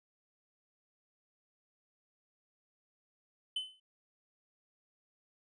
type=tone with exponential decay; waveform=triangle; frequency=3038 Hz; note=F#7; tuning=45 cents sharp; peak=-29 dBFS; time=3.56-3.8 s; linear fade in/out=5 ms; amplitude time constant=52 ms; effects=resampled to 22050 Hz